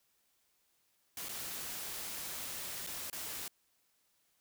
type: noise with dropouts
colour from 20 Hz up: white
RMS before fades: -42 dBFS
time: 1.17-3.48 s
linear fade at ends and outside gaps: 2 ms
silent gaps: 1.286-1.291 / 2.866-2.871 / 3.1-3.128 s
effects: white hiss -75 dBFS RMS until 4.4 s